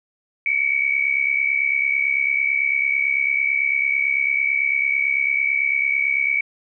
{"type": "tone pair together", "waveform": "sine", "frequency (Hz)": [2233, 2302], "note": ["C#7", "D7"], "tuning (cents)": [12, -35], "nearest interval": "minor second", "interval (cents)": 53, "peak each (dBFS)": -20, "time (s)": [0.46, 6.41], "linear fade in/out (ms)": 2, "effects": []}